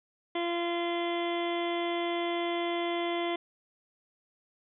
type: harmonic tone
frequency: 343.6 Hz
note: F4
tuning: 28 cents flat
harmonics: 1 / 2 / 3 / 4 / 5 / 6 / 7 / 8 / 9 / 10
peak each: -31 / -34 / -39 / -48 / -50 / -39 / -49 / -51 / -43 / -43 dBFS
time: 0.35-3.36 s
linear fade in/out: 5 ms
effects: none